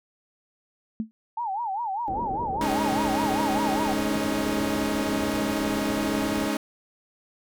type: tone with exponential decay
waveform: sine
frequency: 220.5 Hz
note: A3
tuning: 4 cents sharp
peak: -21 dBFS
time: 1-1.11 s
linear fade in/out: 0 ms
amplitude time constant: 23 ms
type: tone with vibrato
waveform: sine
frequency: 856 Hz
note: A5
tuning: 48 cents flat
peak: -26 dBFS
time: 1.37-3.93 s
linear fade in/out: 5 ms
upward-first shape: sine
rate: 5 Hz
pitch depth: 210 cents each way
type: low-pass noise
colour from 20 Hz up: white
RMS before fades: -35 dBFS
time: 2.08-6.48 s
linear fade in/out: 0 ms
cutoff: 550 Hz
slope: 24 dB/octave
type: chord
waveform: sawtooth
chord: Ab suspended fourth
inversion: none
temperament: equal with one note detuned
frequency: 211.4 / 277.2 / 311.1 Hz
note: Ab3 / Db4 / Eb4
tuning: +31 / 0 / 0 cents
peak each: -25 dBFS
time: 2.61-6.57 s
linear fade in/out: 2 ms
effects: none